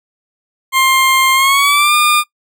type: tone with pitch glide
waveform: 20% pulse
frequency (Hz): 1058 to 1208.3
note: C6 to D6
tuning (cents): +19 to +49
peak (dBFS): -4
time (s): 0.72-2.24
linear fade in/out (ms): 50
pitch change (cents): +230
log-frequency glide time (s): 1.34-1.95
effects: noise-tail reverb RT60 0.1 s tail -20 dB re dry